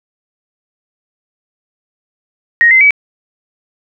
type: tone with pitch steps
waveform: sine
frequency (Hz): 1874 / 2067 / 2281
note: A#6 / C7 / C#7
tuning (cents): +9 / -22 / +49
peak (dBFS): -4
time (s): 2.61-2.907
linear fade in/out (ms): 0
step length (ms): 99
effects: none